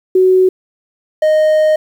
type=tone pair in turn; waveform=sine / triangle; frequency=372.5 / 619.5 Hz; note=F#4 / D#5; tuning=+12 / -8 cents; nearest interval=major sixth; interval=880 cents; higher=second; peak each=-6 dBFS; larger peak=neither; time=0.15-0.49 / 1.22-1.76 s; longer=second; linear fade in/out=5 ms; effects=7-bit